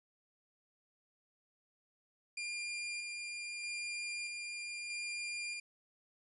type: tone with tremolo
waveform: sawtooth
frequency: 2402 Hz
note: D7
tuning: 38 cents sharp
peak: -35 dBFS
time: 2.37-5.6 s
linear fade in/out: 5 ms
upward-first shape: square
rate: 0.79 Hz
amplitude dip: 25%
effects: resampled to 24000 Hz